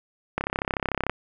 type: click train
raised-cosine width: 0.5 ms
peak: -9 dBFS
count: 25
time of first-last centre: 0.38-1.096 s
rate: 33.5 Hz
effects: none